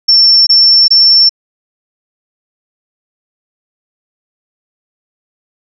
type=tone bursts; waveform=sine; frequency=5410 Hz; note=E8; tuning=44 cents sharp; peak=-3 dBFS; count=3; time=0.08-1.294 s; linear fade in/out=10 ms; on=390 ms; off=22 ms; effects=none